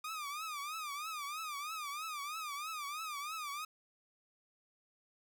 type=tone with vibrato; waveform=sawtooth; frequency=1213 Hz; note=D#6; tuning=44 cents flat; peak=-36 dBFS; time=0.04-3.65 s; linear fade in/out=5 ms; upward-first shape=triangle; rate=3.1 Hz; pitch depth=150 cents each way; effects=none